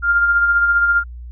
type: tone with tremolo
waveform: sine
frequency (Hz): 1400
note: F6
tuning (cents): +4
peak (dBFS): -10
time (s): 0.02-1.04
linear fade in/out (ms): 50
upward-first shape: sine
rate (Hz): 15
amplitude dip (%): 40
effects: added 60 Hz sine -30 dBFS peak until 1.31 s